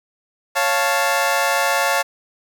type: chord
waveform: 20% pulse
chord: Db augmented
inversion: none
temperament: equal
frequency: 554.4 / 698.5 / 880 Hz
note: Db5 / F5 / A5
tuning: 0 / 0 / 0 cents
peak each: -16 dBFS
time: 0.55-2.03 s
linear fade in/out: 20 ms
effects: none